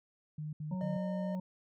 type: tone bursts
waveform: sine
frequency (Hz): 152.3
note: D#3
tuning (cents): -37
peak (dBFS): -37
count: 3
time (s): 0.38-0.97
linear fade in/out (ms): 5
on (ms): 150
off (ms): 70
type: harmonic tone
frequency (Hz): 184.6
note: F#3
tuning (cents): -4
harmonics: 1 / 3 / 5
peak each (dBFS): -34 / -49 / -49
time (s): 0.71-1.4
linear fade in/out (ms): 5
type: tone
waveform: triangle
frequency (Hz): 607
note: D#5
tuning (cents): -43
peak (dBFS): -37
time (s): 0.81-1.35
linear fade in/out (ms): 0
effects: none